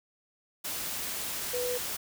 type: tone in noise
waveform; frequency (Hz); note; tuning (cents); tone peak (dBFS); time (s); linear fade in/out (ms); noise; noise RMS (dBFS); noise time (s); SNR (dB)
sine; 493.6; B4; -1; -30; 1.53-1.78; 10; white; -35; 0.64-1.97; +2
effects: none